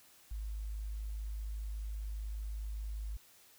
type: tone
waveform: sine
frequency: 52.5 Hz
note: G#1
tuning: 19 cents sharp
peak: -37 dBFS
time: 0.31-3.17 s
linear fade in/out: 5 ms
effects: white hiss -62 dBFS RMS until 3.58 s